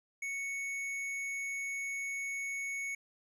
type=tone with hard clipping; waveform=sine; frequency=2217 Hz; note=C#7; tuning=in tune; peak=-37 dBFS; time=0.22-2.95 s; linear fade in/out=5 ms; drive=9 dB; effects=none